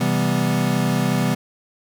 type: chord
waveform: square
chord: C major seventh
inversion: none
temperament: equal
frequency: 130.81 / 164.81 / 196 / 246.9 Hz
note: C3 / E3 / G3 / B3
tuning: 0 / 0 / 0 / 0 cents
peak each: -24 dBFS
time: 0-1.35 s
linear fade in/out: 10 ms
effects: none